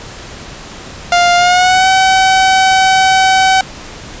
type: tone with pitch glide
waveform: sawtooth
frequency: 701 to 760 Hz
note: F5 to F#5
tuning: +6 to +46 cents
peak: -3 dBFS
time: 1.12-3.61 s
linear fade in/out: 2 ms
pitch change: +140 cents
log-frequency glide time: 1.36-1.88 s
effects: pink hiss -30 dBFS RMS until 4.2 s + resampled to 16000 Hz